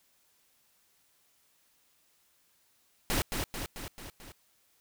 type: noise with echo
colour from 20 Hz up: pink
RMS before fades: -29 dBFS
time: 3.1-3.22 s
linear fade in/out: 0 ms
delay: 220 ms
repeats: 5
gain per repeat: -4 dB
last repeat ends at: 4.32 s
effects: white hiss -69 dBFS RMS until 4.8 s